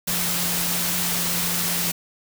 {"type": "tone in noise", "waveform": "sine", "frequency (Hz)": 174.61, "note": "F3", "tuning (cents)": 0, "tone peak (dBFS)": -31, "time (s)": [0.07, 1.92], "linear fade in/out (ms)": 10, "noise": "white", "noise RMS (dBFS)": -24, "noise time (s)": [0.07, 1.92], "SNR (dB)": -10, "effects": []}